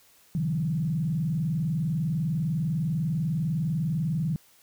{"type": "tone with vibrato", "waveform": "sine", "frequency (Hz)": 157, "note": "D#3", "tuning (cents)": 16, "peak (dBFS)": -24, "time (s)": [0.35, 4.36], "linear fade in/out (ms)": 0, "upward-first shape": "square", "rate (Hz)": 20, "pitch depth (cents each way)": 200, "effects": ["white hiss -59 dBFS RMS until 4.62 s"]}